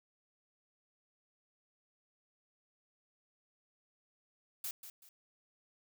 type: noise with echo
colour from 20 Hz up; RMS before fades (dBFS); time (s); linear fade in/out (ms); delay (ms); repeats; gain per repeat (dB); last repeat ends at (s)
blue; -40; 4.64-4.71; 2; 190; 2; -10; 5.09
effects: none